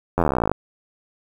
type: slowing click train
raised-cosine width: 1 ms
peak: -5 dBFS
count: 23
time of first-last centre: 0.18-0.516 s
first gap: 11 ms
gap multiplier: 1.03
effects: 7-bit